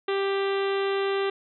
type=harmonic tone; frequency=393.2 Hz; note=G4; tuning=5 cents sharp; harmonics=1 / 2 / 3 / 4 / 5 / 6 / 7 / 8 / 9 / 10; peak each=-24 / -35 / -34 / -38 / -38 / -43 / -40 / -42 / -42 / -46 dBFS; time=0.08-1.3 s; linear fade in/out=5 ms; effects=none